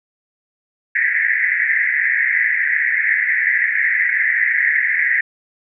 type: band-pass noise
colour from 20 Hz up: white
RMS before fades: -17 dBFS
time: 0.95-5.21 s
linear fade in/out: 5 ms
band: 1700 to 2100 Hz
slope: 96 dB/octave
effects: none